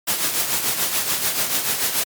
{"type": "noise with tremolo", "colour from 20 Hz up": "white", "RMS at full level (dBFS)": -19, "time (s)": [0.07, 2.04], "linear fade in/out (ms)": 10, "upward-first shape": "triangle", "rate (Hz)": 6.9, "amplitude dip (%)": 60, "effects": ["high-pass 100 Hz 12 dB/octave", "MP3 96 kbps"]}